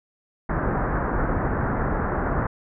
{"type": "low-pass noise", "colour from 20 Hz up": "pink", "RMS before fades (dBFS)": -24, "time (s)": [0.49, 2.47], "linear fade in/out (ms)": 5, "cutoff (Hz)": 1700, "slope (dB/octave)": 48, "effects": []}